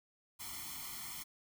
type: noise with comb filter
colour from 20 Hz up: white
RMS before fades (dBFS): -45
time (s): 0.39-1.24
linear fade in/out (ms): 20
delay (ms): 0.93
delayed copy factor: +0.95
effects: none